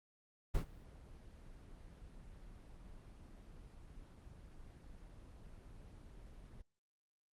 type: noise with ADSR envelope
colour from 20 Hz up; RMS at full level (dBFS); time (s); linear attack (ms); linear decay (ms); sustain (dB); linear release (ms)
brown; -33; 0.54-6.62; 10; 100; -22; 11
effects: Opus 24 kbps